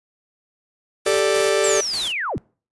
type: noise with tremolo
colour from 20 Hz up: white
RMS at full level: -29 dBFS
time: 1.05-2.13 s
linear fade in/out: 20 ms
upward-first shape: square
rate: 3.4 Hz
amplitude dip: 55%
type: chord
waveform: 45% pulse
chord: G suspended second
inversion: none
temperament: just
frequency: 392 / 441 / 588 Hz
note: G4 / A4 / D5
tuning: 0 / +4 / +2 cents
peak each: -21 dBFS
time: 1.06-1.81 s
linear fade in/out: 5 ms
type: linear sweep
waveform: sine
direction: down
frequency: 7790 to 41.41 Hz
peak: -22 dBFS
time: 1.64-2.38 s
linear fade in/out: 0 ms
effects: noise-tail reverb RT60 0.4 s tail -26 dB re dry + resampled to 24000 Hz